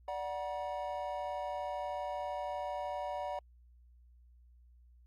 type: chord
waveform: triangle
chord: D augmented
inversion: none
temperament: equal with one note detuned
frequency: 587.3 / 740 / 956.9 Hz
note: D5 / F#5 / A#5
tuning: 0 / 0 / +45 cents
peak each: -38 / -38 / -40 dBFS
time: 0.08-3.39 s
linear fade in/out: 2 ms
effects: added 60 Hz sine -58 dBFS peak until 5.06 s + Opus 48 kbps